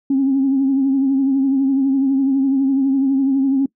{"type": "tone with vibrato", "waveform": "sine", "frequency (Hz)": 270.6, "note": "C#4", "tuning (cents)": -42, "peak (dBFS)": -12, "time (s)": [0.1, 3.66], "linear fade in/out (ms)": 5, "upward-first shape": "triangle", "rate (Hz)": 12, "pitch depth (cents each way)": 58, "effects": ["noise-tail reverb RT60 0.1 s tail -22 dB re dry", "tanh soft clip ceiling -8 dBFS"]}